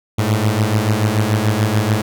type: beating tone pair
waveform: sawtooth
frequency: 103.83 / 110.73 Hz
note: G#2 / A2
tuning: 0 / +11 cents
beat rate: 6.9 Hz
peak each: -13 dBFS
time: 0.18-2.02 s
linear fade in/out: 10 ms
effects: none